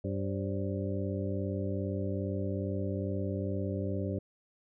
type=harmonic tone with a mistuned harmonic; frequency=97.3 Hz; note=G2; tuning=12 cents flat; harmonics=1 / 2 / 3 / 4 / 5 / 6; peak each=-34 / -37 / -39 / -40 / -41 / -42 dBFS; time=0.04-4.19 s; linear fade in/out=5 ms; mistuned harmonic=5; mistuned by=+120 cents; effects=none